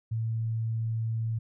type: tone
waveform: sine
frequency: 112.8 Hz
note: A2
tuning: 44 cents sharp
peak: -27 dBFS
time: 0.11-1.39 s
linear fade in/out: 10 ms
effects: none